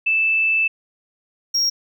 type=tone pair in turn; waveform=sine / triangle; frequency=2637 / 5588 Hz; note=E7 / F8; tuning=0 / 0 cents; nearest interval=octave + minor second; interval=1300 cents; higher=second; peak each=-15 dBFS; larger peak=neither; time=0.06-0.68 / 1.54-1.7 s; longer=first; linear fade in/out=10 ms; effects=none